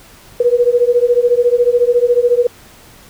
sine beating tone pair, 477.4 / 491.4 Hz, A#4 / B4, +41 / -9 cents, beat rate 14 Hz, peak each -12 dBFS, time 0.4-2.47 s, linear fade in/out 5 ms, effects pink hiss -42 dBFS RMS until 3.09 s

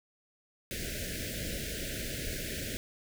pink band-stop noise, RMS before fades -37 dBFS, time 0.71-2.77 s, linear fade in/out 0 ms, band 650 to 1500 Hz, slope 96 dB/octave, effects none

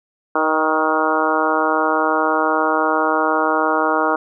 harmonic tone with a mistuned harmonic, 157.3 Hz, D#3, 19 cents sharp, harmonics 2 / 3 / 4 / 5 / 6 / 7 / 8 / 9, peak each -23 / -23 / -23 / -23 / -23 / -23 / -23 / -23 dBFS, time 0.35-4.16 s, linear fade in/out 5 ms, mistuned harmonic 4, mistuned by -16 cents, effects none

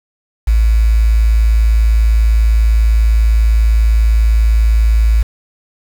sine tone with quantisation, 55 Hz, A1, in tune, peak -7 dBFS, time 0.47-5.23 s, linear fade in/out 10 ms, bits 5, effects none

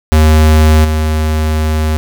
square tone with level steps, 77.78 Hz, D#2, in tune, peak -5 / -11 dBFS, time 0.12-1.97 s, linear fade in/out 0 ms, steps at 0.84 s, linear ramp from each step 10 ms, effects 7-bit

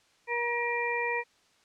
harmonic tone, 475.9 Hz, A#4, 36 cents sharp, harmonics 1 / 2 / 4 / 5, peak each -33 / -33 / -33 / -33 dBFS, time 0.27-1.24 s, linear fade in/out 50 ms, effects white hiss -65 dBFS RMS until 1.64 s + low-pass 6000 Hz 12 dB/octave

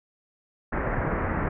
pink low-pass noise, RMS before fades -27 dBFS, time 0.72-1.49 s, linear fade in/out 10 ms, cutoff 2000 Hz, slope 48 dB/octave, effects none

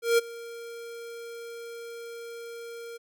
square tone with ADSR envelope, 466.2 Hz, A#4, in tune, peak -18 dBFS, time 0.02-2.98 s, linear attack 160 ms, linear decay 21 ms, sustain -21 dB, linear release 19 ms, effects none

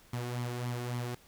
sawtooth tone with flanger, 121.9 Hz, B2, 22 cents flat, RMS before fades -36 dBFS, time 0.13-1.15 s, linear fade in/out 5 ms, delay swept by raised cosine 0.91 to 2.81 ms, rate 3.6 Hz, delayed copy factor +0.55, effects pink hiss -60 dBFS RMS until 1.27 s

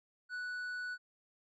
sine tone with tanh clipping, 1480 Hz, F#6, in tune, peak -39 dBFS, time 0.29-0.98 s, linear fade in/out 50 ms, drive 6 dB, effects none

